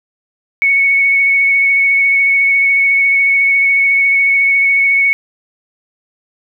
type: tone with vibrato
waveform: sine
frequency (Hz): 2217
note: C#7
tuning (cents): 0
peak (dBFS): -8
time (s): 0.62-5.13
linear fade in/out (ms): 0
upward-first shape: sine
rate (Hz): 14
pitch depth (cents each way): 14
effects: 8-bit